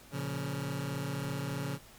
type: chord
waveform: sawtooth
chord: Bb minor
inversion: none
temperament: just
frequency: 116.54 / 139.85 / 174.81 Hz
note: Bb2 / Db3 / F3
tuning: 0 / +16 / +2 cents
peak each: -37 / -31 / -36 dBFS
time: 0.11-1.79 s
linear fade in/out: 50 ms
effects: pink hiss -55 dBFS RMS until 1.98 s + MP3 96 kbps